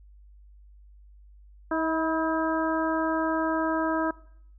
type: harmonic tone with a mistuned harmonic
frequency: 320 Hz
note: D#4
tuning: 49 cents sharp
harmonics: 1 / 2 / 3 / 4 / 5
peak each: -27 / -30 / -32 / -33 / -34 dBFS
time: 1.71-4.11 s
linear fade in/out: 5 ms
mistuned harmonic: 3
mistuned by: +30 cents
effects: noise-tail reverb RT60 0.7 s tail -21 dB re dry + added 50 Hz sine -49 dBFS peak until 4.58 s